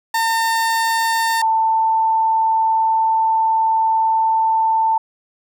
30% pulse / sine tone pair in turn, 907 / 890.4 Hz, A#5 / A5, -48 / +20 cents, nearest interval unison, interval 32 cents, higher first, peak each -13 dBFS, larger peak neither, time 0.14-1.42 / 1.42-4.98 s, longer second, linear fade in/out 5 ms, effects none

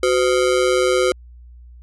square ring-modulated tone, 440 Hz, A4, in tune, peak -12 dBFS, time 0.03-1.12 s, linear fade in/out 2 ms, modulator 68.6 Hz, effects added 60 Hz sine -39 dBFS peak until 1.82 s + resampled to 24000 Hz

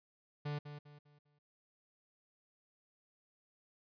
45% pulse tone with echo, 146.83 Hz, D3, in tune, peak -37 dBFS, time 0.45-0.59 s, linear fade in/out 10 ms, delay 200 ms, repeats 4, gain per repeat -9 dB, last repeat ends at 1.39 s, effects resampled to 11025 Hz

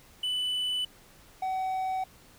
triangle tone pair in turn, 2989 / 754.6 Hz, F#7 / F#5, +17 / +34 cents, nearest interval 2 octaves, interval 2383 cents, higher first, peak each -26 dBFS, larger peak neither, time 0.23-0.85 / 1.42-2.04 s, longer neither, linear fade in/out 5 ms, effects pink hiss -56 dBFS RMS until 2.38 s

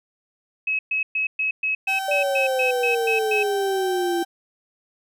sine tone bursts, 2567 Hz, E7, 47 cents flat, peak -20 dBFS, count 12, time 0.67-3.43 s, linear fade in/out 5 ms, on 120 ms, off 120 ms
35% pulse tone with pitch glide, 772 to 780.5 Hz, G5 to G5, -27 to -8 cents, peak -24 dBFS, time 1.87-4.25 s, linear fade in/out 20 ms, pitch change +19 cents, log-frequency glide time 2.29-3.98 s
sine exponential sweep, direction down, 587.3 to 338.7 Hz, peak -21 dBFS, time 2.08-4.23 s, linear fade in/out 5 ms
effects none

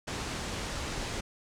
pink low-pass noise, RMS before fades -36 dBFS, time 0.07-1.21 s, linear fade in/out 10 ms, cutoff 8100 Hz, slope 24 dB/octave, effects none

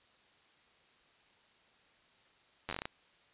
slowing click train, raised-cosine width 0.3 ms, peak -21 dBFS, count 9, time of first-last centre 2.69-2.855 s, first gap 10 ms, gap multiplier 1.2, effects white hiss -66 dBFS RMS until 3.33 s + resampled to 8000 Hz

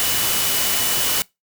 sine tone in noise, 2960 Hz, F#7, in tune, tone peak -28 dBFS, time 0-1.22 s, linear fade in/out 0 ms, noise white, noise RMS -20 dBFS, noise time 0-1.22 s, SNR -11 dB, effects noise-tail reverb RT60 0.2 s tail -23 dB re dry

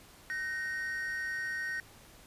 triangle tone pair together, 1522.3 / 1864.7 Hz, F#6 / A#6, +49 / 0 cents, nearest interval major third, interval 351 cents, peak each -37 / -33 dBFS, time 0.3-1.8 s, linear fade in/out 0 ms, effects pink hiss -56 dBFS RMS until 2.26 s + resampled to 32000 Hz

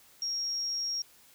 sine tone, 5588 Hz, F8, in tune, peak -30 dBFS, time 0.22-1.02 s, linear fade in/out 2 ms, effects white hiss -59 dBFS RMS until 1.34 s

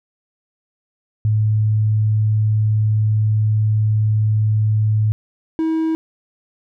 sine / triangle tone pair in turn, 107.6 / 321.3 Hz, A2 / E4, -38 / -44 cents, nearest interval octave + perfect fifth, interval 1894 cents, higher second, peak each -13 / -14 dBFS, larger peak first, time 1.25-5.12 / 5.59-5.95 s, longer first, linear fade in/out 0 ms, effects none

